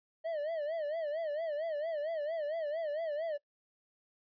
triangle tone with vibrato, 622.3 Hz, D#5, in tune, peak -31 dBFS, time 0.24-3.38 s, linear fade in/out 20 ms, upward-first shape sine, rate 4.4 Hz, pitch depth 130 cents each way, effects noise-tail reverb RT60 0.1 s tail -22 dB re dry + resampled to 11025 Hz

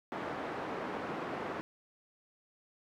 pink band-pass noise, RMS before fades -39 dBFS, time 0.12-1.61 s, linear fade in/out 0 ms, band 270 to 1400 Hz, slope 12 dB/octave, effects none

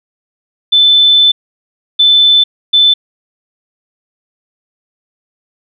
sine tone bursts at uneven times, 3520 Hz, A7, in tune, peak -4 dBFS, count 3, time 0.72-1.32 / 1.99-2.44 / 2.73-2.94 s, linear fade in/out 10 ms, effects none

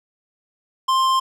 sine tone with tanh clipping, 1051 Hz, C6, 7 cents sharp, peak -17 dBFS, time 0.88-1.2 s, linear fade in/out 10 ms, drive 15 dB, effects none

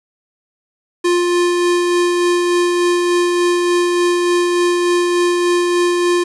square tone with tremolo, 351.3 Hz, F4, 10 cents sharp, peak -12 dBFS, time 1.04-6.24 s, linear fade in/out 10 ms, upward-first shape sine, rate 3.4 Hz, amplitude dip 25%, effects resampled to 24000 Hz + 7-bit

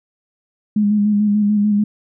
sine tone with vibrato, 207.7 Hz, G#3, in tune, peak -12 dBFS, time 0.76-1.84 s, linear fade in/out 5 ms, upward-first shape square, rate 6.8 Hz, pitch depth 27 cents each way, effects none

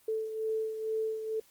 sine beating tone pair, 439.6 / 441.8 Hz, A4 / A4, -2 / +7 cents, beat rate 2.2 Hz, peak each -31 / -39 dBFS, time 0.08-1.4 s, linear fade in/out 5 ms, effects white hiss -63 dBFS RMS until 1.5 s + Opus 32 kbps

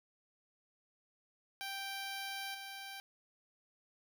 10% pulse tone with level steps, 784 Hz, G5, in tune, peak -32 / -37 dBFS, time 1.61-3 s, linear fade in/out 0 ms, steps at 2.54 s, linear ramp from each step 10 ms, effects none

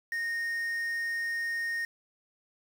triangle tone with quantisation, 1851 Hz, A#6, 13 cents flat, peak -28 dBFS, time 0.12-1.85 s, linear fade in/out 2 ms, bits 8, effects none

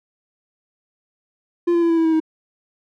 triangle tone with pitch steps, 346 / 341 / 336.2 / 331.3 / 326.6 / 321.9 / 317.3 Hz, F4 / F4 / E4 / E4 / E4 / E4 / D#4, -16 / -41 / +34 / +9 / -16 / -41 / +34 cents, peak -12 dBFS, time 1.67-2.202 s, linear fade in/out 10 ms, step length 76 ms, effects none

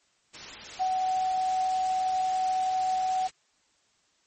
sine tone in noise, 749 Hz, F#5, 21 cents sharp, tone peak -24 dBFS, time 0.79-3.28 s, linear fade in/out 20 ms, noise white, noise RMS -41 dBFS, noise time 0.33-3.31 s, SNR +14 dB, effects white hiss -68 dBFS RMS until 4.26 s + MP3 32 kbps

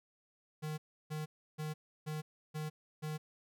square tone bursts, 153.8 Hz, D#3, 20 cents flat, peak -38 dBFS, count 6, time 0.62-3.18 s, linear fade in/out 20 ms, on 160 ms, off 320 ms, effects none

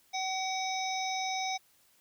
harmonic tone, 757 Hz, F#5, 39 cents sharp, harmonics 1 / 3 / 5 / 7 / 8, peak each -33 / -38 / -40 / -41 / -42 dBFS, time 0.13-1.58 s, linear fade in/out 20 ms, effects white hiss -66 dBFS RMS until 2 s

